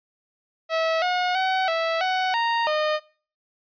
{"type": "tone with pitch steps", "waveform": "sawtooth", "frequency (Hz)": [649, 723, 755, 657, 746, 929, 612], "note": ["E5", "F#5", "F#5", "E5", "F#5", "A#5", "D#5"], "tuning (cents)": [-27, -40, 35, -6, 14, -6, -29], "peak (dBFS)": -17, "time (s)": [0.69, 3], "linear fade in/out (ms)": 50, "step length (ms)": 330, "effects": ["noise-tail reverb RT60 0.4 s tail -20 dB re dry", "resampled to 11025 Hz"]}